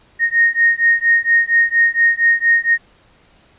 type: beating tone pair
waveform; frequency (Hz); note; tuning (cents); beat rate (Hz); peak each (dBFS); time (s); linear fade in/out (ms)
sine; 1855 / 1859.3; A#6 / A#6; -9 / -5; 4.3; -14; 0.19-2.78; 50
effects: pink hiss -52 dBFS RMS until 3.58 s + resampled to 8000 Hz